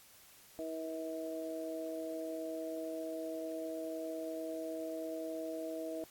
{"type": "harmonic tone", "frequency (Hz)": 160.7, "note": "E3", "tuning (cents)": -44, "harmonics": [2, 3, 4], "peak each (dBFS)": [-42, -45, -41], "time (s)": [0.59, 6.04], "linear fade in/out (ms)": 0, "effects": ["white hiss -60 dBFS RMS until 6.1 s", "AAC 64 kbps"]}